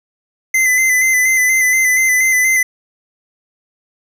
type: tone with vibrato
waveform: square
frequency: 2038 Hz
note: C7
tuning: 46 cents flat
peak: -11 dBFS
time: 0.54-2.63 s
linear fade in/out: 5 ms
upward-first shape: square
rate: 4.2 Hz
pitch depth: 28 cents each way
effects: none